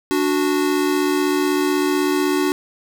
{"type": "tone pair together", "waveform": "square", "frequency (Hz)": [292.3, 368.3], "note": ["D4", "F#4"], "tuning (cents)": [-8, -8], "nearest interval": "major third", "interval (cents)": 400, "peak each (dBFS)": -20, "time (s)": [0.11, 2.52], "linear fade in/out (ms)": 0, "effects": []}